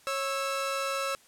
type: tone pair together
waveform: sawtooth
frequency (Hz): 548.2 / 1318.5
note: C#5 / E6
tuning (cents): -19 / 0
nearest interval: octave + minor third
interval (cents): 1519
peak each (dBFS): -28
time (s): 0.07-1.15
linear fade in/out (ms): 0
effects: white hiss -59 dBFS RMS until 1.27 s + low-pass 11000 Hz 12 dB/octave